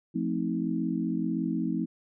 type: chord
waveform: sine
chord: F dominant seventh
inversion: none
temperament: equal with one note detuned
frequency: 174.61 / 220 / 261.6 / 317.7 Hz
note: F3 / A3 / C4 / Eb4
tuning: 0 / 0 / 0 / +36 cents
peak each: -32 dBFS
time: 0.14-1.86 s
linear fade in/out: 20 ms
effects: none